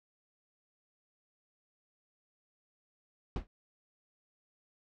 brown noise with exponential decay, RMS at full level -28 dBFS, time 3.36-3.47 s, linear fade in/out 2 ms, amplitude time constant 23 ms, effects low-pass 4000 Hz 12 dB/octave

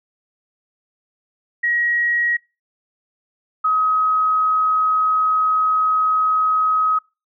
sine tone pair in turn, 1900 / 1268.1 Hz, A#6 / D#6, +33 / +33 cents, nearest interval perfect fifth, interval 700 cents, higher first, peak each -16 / -14 dBFS, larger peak second, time 1.63-2.37 / 3.64-6.99 s, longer second, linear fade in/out 10 ms, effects noise-tail reverb RT60 0.3 s tail -26 dB re dry

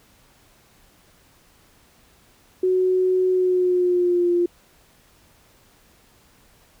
sine tone with pitch glide, 370 to 349.2 Hz, F#4 to F4, 0 to 0 cents, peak -16 dBFS, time 2.63-4.46 s, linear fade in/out 5 ms, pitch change -100 cents, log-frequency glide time 3.3-4.32 s, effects pink hiss -56 dBFS RMS until 6.8 s

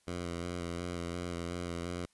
10% pulse tone with vibrato, 86.8 Hz, F2, 10 cents flat, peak -28 dBFS, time 0.07-2.06 s, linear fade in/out 10 ms, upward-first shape square, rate 2.8 Hz, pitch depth 23 cents each way, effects white hiss -71 dBFS RMS until 2.13 s + resampled to 24000 Hz

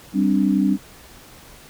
sine chord, G suspended fourth, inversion none, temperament equal, 196 / 261.6 / 293.7 Hz, G3 / C4 / D4, 0 / 0 / 0 cents, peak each -18 / -21 / -20 dBFS, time 0.13-0.78 s, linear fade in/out 50 ms, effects pink hiss -45 dBFS RMS until 1.69 s

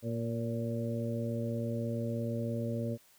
harmonic tone with a mistuned harmonic, 116.8 Hz, A#2, 4 cents sharp, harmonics 1 / 2 / 3 / 4 / 5, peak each -35 / -36 / -44 / -41 / -40 dBFS, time 0.02-2.98 s, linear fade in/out 50 ms, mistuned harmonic 5, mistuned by -32 cents, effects white hiss -63 dBFS RMS until 3.18 s

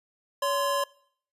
square tone pair together, 564 / 1038.6 Hz, C#5 / C6, +30 / -13 cents, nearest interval major seventh, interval 1057 cents, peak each -28 dBFS, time 0.42-0.84 s, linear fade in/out 5 ms, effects noise-tail reverb RT60 0.6 s tail -23 dB re dry + resampled to 32000 Hz

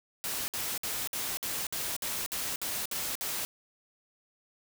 white noise bursts, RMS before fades -34 dBFS, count 11, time 0.24-3.45 s, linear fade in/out 0 ms, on 240 ms, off 57 ms, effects none

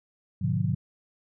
sine chord, G# diminished seventh, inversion none, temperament just, 103.83 / 124.59 / 149.51 / 179.41 Hz, G#2 / B2 / D3 / F3, 0 / +16 / +31 / +47 cents, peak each -29 dBFS, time 0.41-0.75 s, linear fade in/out 10 ms, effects none

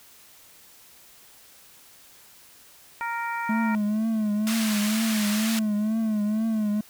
harmonic tone, 466.2 Hz, A#4, in tune, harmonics 2 / 3 / 4 / 5, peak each -29 / -33 / -35 / -37 dBFS, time 3.01-3.75 s, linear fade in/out 0 ms
triangle tone with vibrato, 215.8 Hz, A3, 33 cents flat, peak -20 dBFS, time 3.49-6.81 s, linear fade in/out 5 ms, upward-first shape triangle, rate 2.1 Hz, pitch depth 83 cents each way
pink band-pass noise, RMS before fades -31 dBFS, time 4.47-5.59 s, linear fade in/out 0 ms, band 1500 to 15000 Hz, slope 12 dB/octave
effects white hiss -52 dBFS RMS until 6.89 s

